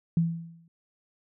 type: tone with exponential decay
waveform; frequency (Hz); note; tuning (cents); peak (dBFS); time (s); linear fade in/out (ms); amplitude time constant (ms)
sine; 166.6; E3; +19; -18; 0.17-0.68; 2; 110
effects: none